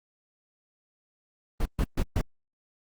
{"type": "noise bursts", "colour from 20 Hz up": "brown", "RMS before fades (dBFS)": -24, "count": 4, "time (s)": [1.6, 2.214], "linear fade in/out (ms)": 5, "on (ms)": 56, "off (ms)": 130, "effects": ["Opus 24 kbps"]}